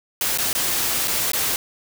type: noise with dropouts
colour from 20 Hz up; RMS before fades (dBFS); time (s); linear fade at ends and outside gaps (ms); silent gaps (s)
white; -22; 0.21-1.56; 1; 0.375-0.385 / 0.53-0.55 / 1.075-1.08 / 1.318-1.333
effects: none